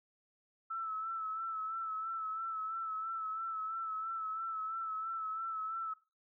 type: tone with vibrato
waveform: sine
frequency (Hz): 1315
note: E6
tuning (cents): -5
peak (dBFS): -36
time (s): 0.7-5.94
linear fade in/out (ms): 10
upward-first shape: sine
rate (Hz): 3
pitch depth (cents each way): 38
effects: noise-tail reverb RT60 0.3 s tail -17 dB re dry